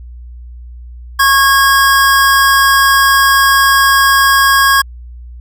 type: tone pair together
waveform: square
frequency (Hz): 1094.6 / 1640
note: C#6 / G#6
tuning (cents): -22 / -22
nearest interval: perfect fifth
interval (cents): 700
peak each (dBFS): -10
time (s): 1.19-4.82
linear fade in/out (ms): 10
effects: added 60 Hz sine -28 dBFS peak until 5.4 s